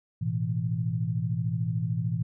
sine chord, A suspended second, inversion none, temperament equal, 110 / 123.47 / 164.81 Hz, A2 / B2 / E3, 0 / 0 / 0 cents, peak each -30 dBFS, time 0.21-2.23 s, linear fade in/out 10 ms, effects none

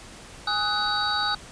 sine tone cluster, 828 / 1257 / 1490 / 3832 / 4552 Hz, G#5 / D#6 / F#6 / A#7 / C#8, -5 / +17 / +12 / +47 / +45 cents, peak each -29 dBFS, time 0.47-1.35 s, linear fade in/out 5 ms, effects pink hiss -44 dBFS RMS until 1.51 s + resampled to 22050 Hz

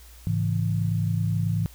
sine tone cluster, 106.5 / 137.4 / 164.9 Hz, G#2 / C#3 / E3, +44 / -15 / +1 cents, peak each -24 / -31 / -26 dBFS, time 0.27-1.66 s, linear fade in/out 0 ms, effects added 60 Hz sine -46 dBFS peak until 1.74 s + white hiss -52 dBFS RMS until 1.74 s

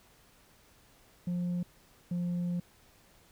sine tone pair in turn, 176.5 / 175.5 Hz, F3 / F3, +19 / +9 cents, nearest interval unison, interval 10 cents, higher first, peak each -27 dBFS, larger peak neither, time 1.27-1.63 / 2.11-2.6 s, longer second, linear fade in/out 5 ms, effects tanh soft clip ceiling -29 dBFS + pink hiss -62 dBFS RMS until 3.31 s

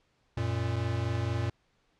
square tone pair together, 92 / 116.28 Hz, F#2 / A#2, -9 / -4 cents, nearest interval major third, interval 405 cents, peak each -33 / -31 dBFS, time 0.37-1.5 s, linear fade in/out 5 ms, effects pink hiss -71 dBFS RMS until 1.99 s + low-pass 5000 Hz 12 dB/octave

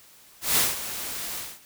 white noise with ADSR envelope, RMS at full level -20 dBFS, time 0.41-1.6 s, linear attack 160 ms, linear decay 180 ms, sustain -13 dB, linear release 230 ms, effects white hiss -53 dBFS RMS until 1.65 s

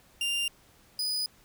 40% pulse tone pair in turn, 2794 / 4968 Hz, F7 / D#8, 0 / -3 cents, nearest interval minor seventh, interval 997 cents, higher second, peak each -26 / -27 dBFS, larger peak first, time 0.21-0.48 / 0.99-1.26 s, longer neither, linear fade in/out 2 ms, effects pink hiss -60 dBFS RMS until 1.44 s

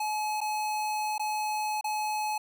square tone with dropouts, 852 Hz, G#5, 44 cents sharp, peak -29 dBFS, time 0-2.38 s, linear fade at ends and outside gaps 5 ms, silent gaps 0.406-0.413 / 1.181-1.195 / 1.811-1.842 s, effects none

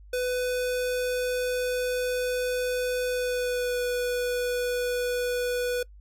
square tone with pitch glide, 499.1 to 491.9 Hz, B4 to B4, +18 to -7 cents, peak -26 dBFS, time 0.13-5.83 s, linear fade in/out 5 ms, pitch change -25 cents, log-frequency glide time 3.06-3.81 s, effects noise-tail reverb RT60 0.1 s tail -23 dB re dry + added 50 Hz sine -46 dBFS peak until 6 s

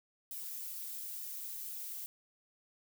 violet noise with flanger, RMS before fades -43 dBFS, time 0.31-2.06 s, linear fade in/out 0 ms, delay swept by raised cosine 1.6 to 4.7 ms, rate 1.1 Hz, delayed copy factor +0.65, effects none

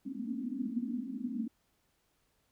white band-pass noise, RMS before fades -37 dBFS, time 0.05-1.48 s, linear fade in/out 10 ms, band 210 to 280 Hz, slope 96 dB/octave, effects pink hiss -75 dBFS RMS until 2.51 s

